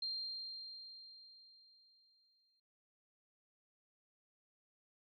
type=tone with exponential decay; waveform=sine; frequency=4186 Hz; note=C8; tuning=in tune; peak=-37 dBFS; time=0.02-2.6 s; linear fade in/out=5 ms; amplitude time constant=560 ms; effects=none